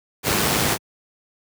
pink noise with amplitude modulation, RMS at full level -18 dBFS, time 0.23-0.78 s, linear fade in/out 50 ms, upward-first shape sine, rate 104 Hz, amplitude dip 35%, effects high-pass 100 Hz 12 dB/octave

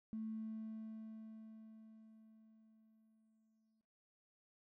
triangle tone with exponential decay, 220 Hz, A3, in tune, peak -37 dBFS, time 0.13-3.81 s, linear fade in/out 0 ms, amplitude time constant 800 ms, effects noise-tail reverb RT60 0.4 s tail -21 dB re dry + tanh soft clip ceiling -39 dBFS

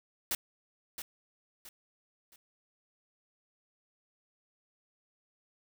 white noise with echo, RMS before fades -32 dBFS, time 0.31-0.35 s, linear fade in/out 2 ms, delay 670 ms, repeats 3, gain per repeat -9 dB, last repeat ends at 2.36 s, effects none

